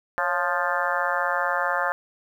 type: harmonic tone with a mistuned harmonic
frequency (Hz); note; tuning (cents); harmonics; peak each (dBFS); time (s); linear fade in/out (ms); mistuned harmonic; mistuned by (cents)
175.4; F3; +8; 3 / 4 / 5 / 6 / 7 / 8 / 9 / 10; -30 / -30 / -30 / -30 / -30 / -30 / -30 / -30; 0.18-1.92; 0; 3; +74
effects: 9-bit